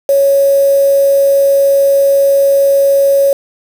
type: tone with quantisation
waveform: sine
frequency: 554.4 Hz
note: C#5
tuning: in tune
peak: -6 dBFS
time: 0.09-3.33 s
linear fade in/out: 2 ms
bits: 4
effects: none